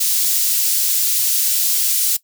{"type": "high-pass noise", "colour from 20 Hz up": "white", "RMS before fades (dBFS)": -17, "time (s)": [0, 2.17], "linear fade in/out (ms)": 10, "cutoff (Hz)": 4500, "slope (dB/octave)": 12, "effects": ["noise-tail reverb RT60 0.1 s tail -18 dB re dry"]}